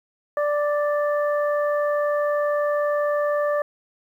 harmonic tone, 587.3 Hz, D5, in tune, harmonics 1 / 2 / 3, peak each -20 / -28 / -32 dBFS, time 0.37-3.62 s, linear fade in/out 2 ms, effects 9-bit

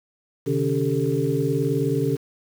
sine tone cluster, 131.7 / 150.8 / 281.7 / 394.4 / 443.6 Hz, C3 / D3 / C#4 / G4 / A4, +12 / +46 / +28 / +11 / +14 cents, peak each -26 dBFS, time 0.46-2.17 s, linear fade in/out 20 ms, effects 7-bit

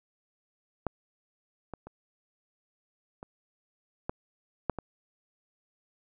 clicks, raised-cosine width 1 ms, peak -15 / -24 / -30 / -28 / -17 / -12 / -21 dBFS, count 7, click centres 0.867 / 1.737 / 1.87 / 3.229 / 4.095 / 4.697 / 4.787 s, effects none

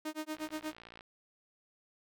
sawtooth tone with tremolo, 309.6 Hz, D#4, 9 cents flat, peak -31 dBFS, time 0.05-0.74 s, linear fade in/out 5 ms, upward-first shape sine, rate 8.4 Hz, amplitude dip 100%
click train, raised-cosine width 0.3 ms, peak -34 dBFS, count 39, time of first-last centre 0.35-1.009 s, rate 57.7 Hz
effects none

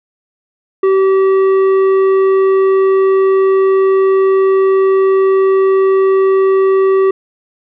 triangle tone with tanh clipping, 384.5 Hz, G4, 33 cents flat, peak -9 dBFS, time 0.83-7.11 s, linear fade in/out 5 ms, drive 13 dB, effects none

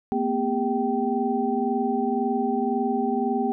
sine tone cluster, 229.2 / 251.1 / 401.8 / 776 Hz, A#3 / B3 / G4 / G5, -29 / +29 / +43 / -18 cents, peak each -27 dBFS, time 0.12-3.52 s, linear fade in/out 0 ms, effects none

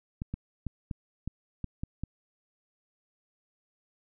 clicks, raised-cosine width 5 ms, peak -21 dBFS, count 8, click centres 0.219 / 0.34 / 0.667 / 0.912 / 1.276 / 1.643 / 1.835 / 2.036 s, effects none

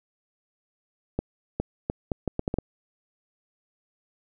accelerating click train, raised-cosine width 2 ms, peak -12 dBFS, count 9, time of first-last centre 1.19-2.586 s, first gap 410 ms, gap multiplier 0.73, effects none

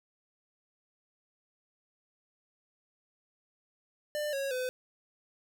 square tone with pitch steps, 596 / 549.7 / 507 Hz, D5 / C#5 / B4, +25 / -15 / +45 cents, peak -32 dBFS, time 4.15-4.69 s, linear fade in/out 0 ms, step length 180 ms, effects none

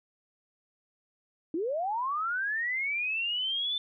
sine linear sweep, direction up, 300.1 to 3548 Hz, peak -28 dBFS, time 1.54-3.78 s, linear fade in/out 2 ms, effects none

